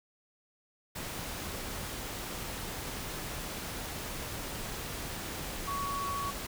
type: tone in noise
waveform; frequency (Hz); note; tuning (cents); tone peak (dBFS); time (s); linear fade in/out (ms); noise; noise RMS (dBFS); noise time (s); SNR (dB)
sine; 1121; C#6; +19; -33; 5.67-6.31; 10; pink; -39; 0.95-6.47; +3
effects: none